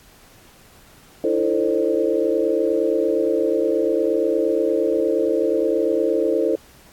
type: tone cluster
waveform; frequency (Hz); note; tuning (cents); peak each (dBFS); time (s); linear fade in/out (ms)
sine; 306.2 / 334.7 / 445.4 / 526 / 597; D#4 / E4 / A4 / C5 / D5; -28 / +26 / +21 / +9 / +28; -28 / -22 / -21 / -22 / -28; 1.24-6.56; 2
effects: pink hiss -50 dBFS RMS until 6.92 s + AAC 64 kbps